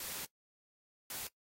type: noise bursts at uneven times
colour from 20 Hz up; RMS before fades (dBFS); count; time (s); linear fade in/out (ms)
white; -42; 2; 0-0.25 / 1.1-1.27; 2
effects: noise-tail reverb RT60 0.1 s tail -18 dB re dry + AAC 48 kbps